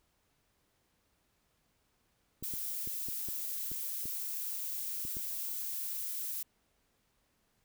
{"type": "clicks", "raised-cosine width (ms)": 3, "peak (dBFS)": -33, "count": 9, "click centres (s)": [2.426, 2.538, 2.874, 3.086, 3.287, 3.717, 4.056, 5.051, 5.169]}
{"type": "noise", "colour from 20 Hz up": "violet", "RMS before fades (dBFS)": -38, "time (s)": [2.43, 6.43], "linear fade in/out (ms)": 5}
{"effects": ["pink hiss -75 dBFS RMS until 7.64 s"]}